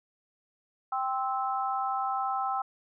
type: chord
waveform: sine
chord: C major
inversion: second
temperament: just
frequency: 784.9 / 1046.5 / 1308.1 Hz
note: G5 / C6 / E6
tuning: +2 / 0 / -14 cents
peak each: -30 / -35 / -32 dBFS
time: 0.92-2.62 s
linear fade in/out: 5 ms
effects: none

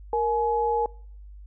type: tone pair together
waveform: sine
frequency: 466.8 / 846 Hz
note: A#4 / G#5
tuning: +2 / +32 cents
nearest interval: minor seventh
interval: 1030 cents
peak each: -24 / -24 dBFS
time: 0.13-0.86 s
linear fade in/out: 2 ms
effects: noise-tail reverb RT60 0.6 s tail -25 dB re dry + added 50 Hz sine -41 dBFS peak until 1.46 s

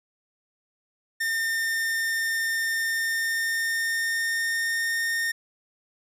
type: tone with pitch glide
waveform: 45% pulse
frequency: 1811 to 1831 Hz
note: A6 to A#6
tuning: +49 to -32 cents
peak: -24 dBFS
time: 1.2-5.32 s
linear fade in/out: 10 ms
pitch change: +19 cents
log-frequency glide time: 2.74-4.99 s
effects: none

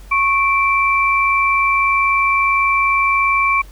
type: tone pair together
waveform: sine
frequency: 1099.6 / 2338 Hz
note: C#6 / D7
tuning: -14 / -8 cents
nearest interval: octave + minor second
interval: 1306 cents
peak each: -15 dBFS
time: 0.11-3.62 s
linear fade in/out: 10 ms
effects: added 47 Hz sine -35 dBFS peak until 3.71 s + pink hiss -47 dBFS RMS until 3.71 s

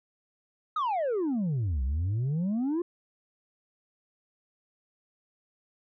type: exponential two-way sweep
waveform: sine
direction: down then up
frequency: 1300 to 61.74 to 359.5 Hz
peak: -23 dBFS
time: 0.76-2.82 s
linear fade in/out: 5 ms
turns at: 1.83 s
effects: tanh soft clip ceiling -25 dBFS

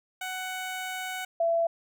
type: tone pair in turn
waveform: 15% pulse / sine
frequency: 745 / 670.3 Hz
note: F#5 / E5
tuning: +12 / +29 cents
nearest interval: major second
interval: 183 cents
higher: first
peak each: -26 / -22 dBFS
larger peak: second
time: 0.21-1.25 / 1.4-1.67 s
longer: first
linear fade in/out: 5 ms
effects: none

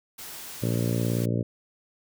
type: noise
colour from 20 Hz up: white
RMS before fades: -40 dBFS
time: 0.18-1.26 s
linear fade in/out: 10 ms
type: harmonic tone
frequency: 58.27 Hz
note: A#1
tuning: in tune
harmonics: 2 / 3 / 4 / 5 / 6 / 7 / 8 / 9 / 10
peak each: -26 / -30 / -32 / -34 / -36 / -37 / -38 / -39 / -40 dBFS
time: 0.62-1.43 s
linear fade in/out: 10 ms
effects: none

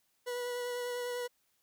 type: tone with vibrato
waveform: 40% pulse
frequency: 488.9 Hz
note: B4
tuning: 18 cents flat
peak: -34 dBFS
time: 0.26-1.28 s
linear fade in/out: 20 ms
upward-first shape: triangle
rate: 10 Hz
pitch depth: 18 cents each way
effects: white hiss -75 dBFS RMS until 1.62 s

